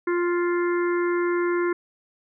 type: harmonic tone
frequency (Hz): 349.5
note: F4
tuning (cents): +1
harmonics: 1 / 3 / 4 / 5 / 6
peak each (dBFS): -21 / -31 / -33 / -35 / -37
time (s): 0.07-1.73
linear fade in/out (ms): 5
effects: none